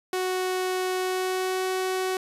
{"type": "tone with pitch glide", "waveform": "sawtooth", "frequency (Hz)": [370, 373.9], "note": ["F#4", "F#4"], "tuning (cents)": [0, 18], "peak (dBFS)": -21, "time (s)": [0.13, 2.17], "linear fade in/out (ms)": 2, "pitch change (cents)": 18, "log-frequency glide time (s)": [0.96, 1.65], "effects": ["resampled to 32000 Hz"]}